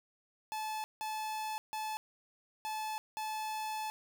45% pulse tone bursts at uneven times, 866 Hz, A5, 28 cents flat, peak -36 dBFS, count 5, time 0.52-0.84 / 1.01-1.58 / 1.73-1.97 / 2.65-2.98 / 3.17-3.9 s, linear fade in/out 0 ms, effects none

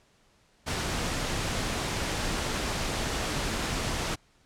pink noise, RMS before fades -30 dBFS, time 0.66-4.16 s, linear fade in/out 20 ms, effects pink hiss -64 dBFS RMS until 4.45 s + low-pass 8000 Hz 12 dB/octave

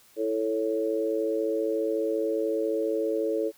sine chord, A major, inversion second, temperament equal, 329.6 / 440 / 554.4 Hz, E4 / A4 / C#5, 0 / 0 / 0 cents, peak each -30 / -27 / -30 dBFS, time 0.16-3.52 s, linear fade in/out 50 ms, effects white hiss -58 dBFS RMS until 3.57 s

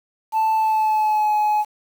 sine tone with pitch glide, 880 to 845.6 Hz, A5 to G#5, 0 to +31 cents, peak -13 dBFS, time 0.32-1.65 s, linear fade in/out 50 ms, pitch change -69 cents, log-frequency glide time 0.55-1.34 s, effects tanh soft clip ceiling -15 dBFS + 7-bit

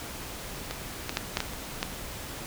clicks, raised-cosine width 0.2 ms, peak -16 / -12 / -8 / -8 / -10 / -24 / -10 dBFS, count 7, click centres 0.71 / 1.094 / 1.171 / 1.371 / 1.404 / 1.535 / 1.829 s, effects pink hiss -39 dBFS RMS until 2.46 s

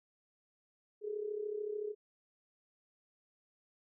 sine tone with amplitude modulation, 420 Hz, G#4, 19 cents sharp, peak -33 dBFS, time 1.01-1.95 s, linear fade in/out 50 ms, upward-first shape sine, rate 33.6 Hz, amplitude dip 70%, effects none

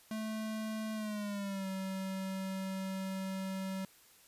square tone with pitch glide, 218.1 to 190.97 Hz, A3 to G3, -15 to -45 cents, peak -37 dBFS, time 0.11-3.85 s, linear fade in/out 2 ms, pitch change -230 cents, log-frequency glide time 0.94-1.67 s, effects white hiss -62 dBFS RMS until 4.27 s + resampled to 32000 Hz

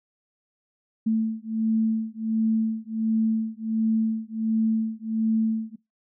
sine beating tone pair, 221.1 / 222.5 Hz, A3 / A3, +9 / +20 cents, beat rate 1.4 Hz, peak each -25 dBFS, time 1.06-5.76 s, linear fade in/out 10 ms, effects noise-tail reverb RT60 0.2 s tail -21 dB re dry

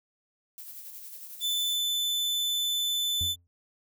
violet noise with tremolo, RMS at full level -42 dBFS, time 0.58-1.76 s, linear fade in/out 0 ms, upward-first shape sine, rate 11 Hz, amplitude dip 40%
40% pulse tone, 3513 Hz, A7, 3 cents flat, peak -25 dBFS, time 1.4-3.36 s, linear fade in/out 50 ms
triangle tone with exponential decay, 86.8 Hz, F2, 10 cents flat, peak -27 dBFS, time 3.21-3.47 s, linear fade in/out 0 ms, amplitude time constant 55 ms
effects none

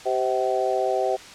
harmonic tone with a mistuned harmonic, 129.3 Hz, C3, 20 cents flat, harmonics 3 / 4 / 5 / 6, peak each -26 / -26 / -26 / -26 dBFS, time 0.05-1.17 s, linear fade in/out 20 ms, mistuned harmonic 6, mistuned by -34 cents, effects white hiss -42 dBFS RMS until 1.34 s + low-pass 6000 Hz 12 dB/octave

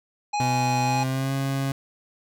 harmonic tone, 830.6 Hz, G#5, in tune, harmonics 1 / 3 / 5 / 7 / 9, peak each -23 / -33 / -37 / -40 / -42 dBFS, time 0.33-1.04 s, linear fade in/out 10 ms
30% pulse tone with pitch glide, 126.4 to 136.26 Hz, B2 to C#3, +41 to -29 cents, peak -21 dBFS, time 0.4-1.72 s, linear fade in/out 2 ms, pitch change +130 cents, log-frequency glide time 0.82-1.33 s
effects none

